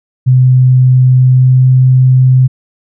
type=tone with pitch glide; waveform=sine; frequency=128 to 128.96 Hz; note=C3 to C3; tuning=-38 to -25 cents; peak=-3 dBFS; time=0.26-2.48 s; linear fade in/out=20 ms; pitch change=+13 cents; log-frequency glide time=1.17-1.65 s; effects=none